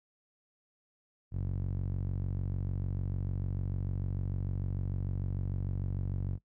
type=tone with band-pass filter; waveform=sawtooth; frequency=46.69 Hz; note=F#1; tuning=16 cents sharp; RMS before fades=-34 dBFS; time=1.31-6.39 s; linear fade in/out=50 ms; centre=110 Hz; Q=1.6; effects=noise-tail reverb RT60 0.1 s tail -19 dB re dry